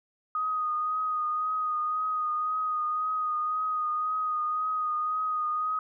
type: tone with vibrato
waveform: sine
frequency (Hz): 1244.5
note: D#6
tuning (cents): 0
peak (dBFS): -26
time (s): 0.35-5.79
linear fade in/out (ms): 2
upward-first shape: triangle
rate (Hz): 1.9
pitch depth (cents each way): 28
effects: none